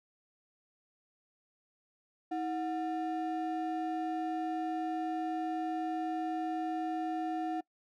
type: ring-modulated tone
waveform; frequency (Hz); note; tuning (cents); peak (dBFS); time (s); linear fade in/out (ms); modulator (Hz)
triangle; 526; C5; +9; -27; 2.31-7.61; 10; 206
effects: noise-tail reverb RT60 0.1 s tail -23 dB re dry